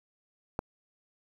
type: click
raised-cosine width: 1 ms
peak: -16 dBFS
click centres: 0.591 s
effects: 8-bit